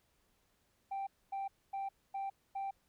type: tone bursts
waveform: sine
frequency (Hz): 784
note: G5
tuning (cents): 0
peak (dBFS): -34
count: 5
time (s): 0.91-2.71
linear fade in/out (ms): 10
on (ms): 160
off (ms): 250
effects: tanh soft clip ceiling -35 dBFS + pink hiss -75 dBFS RMS until 2.88 s